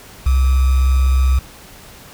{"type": "tone with sample-and-hold", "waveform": "sine", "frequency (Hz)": 65.41, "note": "C2", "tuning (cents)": 0, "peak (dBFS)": -10, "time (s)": [0.26, 1.39], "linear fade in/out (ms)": 5, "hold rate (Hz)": 1225, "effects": ["pink hiss -40 dBFS RMS until 2.13 s"]}